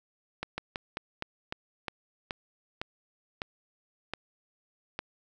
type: slowing click train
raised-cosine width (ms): 0.3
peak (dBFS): -17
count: 12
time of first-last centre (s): 0.43-4.991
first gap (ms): 150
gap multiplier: 1.19
effects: none